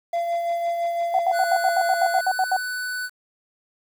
triangle tone with tremolo, 684 Hz, F5, 36 cents flat, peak -18 dBFS, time 0.13-2.21 s, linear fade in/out 5 ms, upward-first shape triangle, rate 5.9 Hz, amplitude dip 40%
sine tone bursts, 752 Hz, F#5, 28 cents sharp, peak -17 dBFS, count 12, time 1.14-2.566 s, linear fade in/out 2 ms, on 51 ms, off 74 ms
square tone with pitch glide, 1480 to 1494.6 Hz, F#6 to F#6, 0 to +17 cents, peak -27 dBFS, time 1.32-3.1 s, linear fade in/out 50 ms, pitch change +17 cents, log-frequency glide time 2.19-2.25 s
effects 8-bit

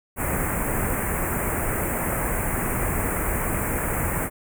pink band-stop noise, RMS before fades -25 dBFS, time 0.16-4.3 s, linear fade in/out 50 ms, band 2300 to 8000 Hz, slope 48 dB/octave, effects none

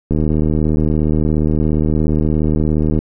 click train, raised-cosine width 3 ms, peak -4 dBFS, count 223, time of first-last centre 0.11-2.989 s, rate 77.1 Hz, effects none

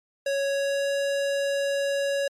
square tone with pitch glide, 554.4 to 558.9 Hz, C#5 to C#5, 0 to +14 cents, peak -24 dBFS, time 0.26-2.28 s, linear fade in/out 5 ms, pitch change +14 cents, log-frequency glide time 0.44-0.91 s, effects low-pass 9000 Hz 12 dB/octave + MP3 96 kbps

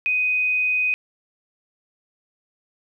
sine tone pair in turn, 2500 / 2500 Hz, D#7 / D#7, +8 / +8 cents, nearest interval unison, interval 0 cents, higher neither, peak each -18 / -18 dBFS, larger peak neither, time 0.06-0.41 / 0.41-0.94 s, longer second, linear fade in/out 0 ms, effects 10-bit

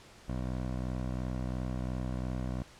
15% pulse tone with low-pass filter, 62.9 Hz, B1, 32 cents sharp, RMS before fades -35 dBFS, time 0.28-2.63 s, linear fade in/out 10 ms, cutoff 1200 Hz, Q 0.53, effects pink hiss -55 dBFS RMS until 2.79 s + low-pass 8000 Hz 12 dB/octave

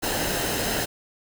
pink noise with comb filter, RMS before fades -26 dBFS, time 0.02-0.86 s, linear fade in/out 20 ms, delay 0.87 ms, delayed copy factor -0.5, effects none

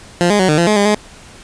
15% pulse tone with pitch steps, 174.6 / 206.5 / 186.6 / 152 / 171.1 / 212.1 / 202.8 / 210.2 Hz, F3 / G#3 / F#3 / D#3 / F3 / G#3 / G#3 / G#3, 0 / -10 / +15 / -40 / -35 / +37 / -41 / +21 cents, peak -4 dBFS, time 0.21-0.946 s, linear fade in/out 0 ms, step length 92 ms, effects pink hiss -39 dBFS RMS until 1.43 s + resampled to 22050 Hz

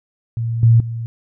sine tone with level steps, 115.4 Hz, A#2, 17 cents flat, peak -18 / -7 / -22 dBFS, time 0.37-1.06 s, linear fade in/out 0 ms, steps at 0.63 / 0.8 s, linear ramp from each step 2 ms, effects none

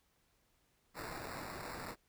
violet noise with sample-and-hold, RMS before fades -45 dBFS, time 0.94-1.96 s, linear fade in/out 50 ms, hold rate 3150 Hz, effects pink hiss -75 dBFS RMS until 2.08 s

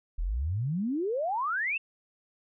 sine exponential sweep, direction up, 36.71 to 2762 Hz, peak -27 dBFS, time 0.18-1.78 s, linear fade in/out 10 ms, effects none

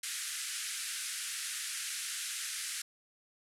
white band-pass noise, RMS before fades -39 dBFS, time 0.03-2.82 s, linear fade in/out 5 ms, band 1400 to 11000 Hz, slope 48 dB/octave, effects none

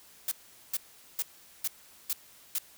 blue noise bursts, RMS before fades -30 dBFS, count 6, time 0.28-2.584 s, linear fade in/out 2 ms, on 34 ms, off 420 ms, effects white hiss -56 dBFS RMS until 2.77 s

